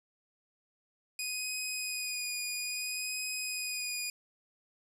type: tone with vibrato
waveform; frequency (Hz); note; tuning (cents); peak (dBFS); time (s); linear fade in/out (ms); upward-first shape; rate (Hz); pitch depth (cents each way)
15% pulse; 2483; D#7; -4; -27; 1.19-4.1; 2; sine; 0.6; 22
effects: none